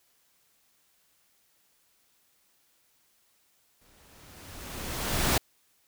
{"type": "noise with exponential growth", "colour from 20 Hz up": "pink", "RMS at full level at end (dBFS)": -23, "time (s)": [3.81, 5.38], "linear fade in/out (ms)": 5, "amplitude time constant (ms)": 340, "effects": ["white hiss -68 dBFS RMS until 5.87 s"]}